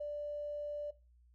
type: tone with tanh clipping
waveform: triangle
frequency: 588 Hz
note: D5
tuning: 2 cents sharp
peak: -37 dBFS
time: 0-0.91 s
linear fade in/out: 10 ms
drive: 3 dB
effects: noise-tail reverb RT60 0.3 s tail -18 dB re dry + added 60 Hz sine -62 dBFS peak until 1.34 s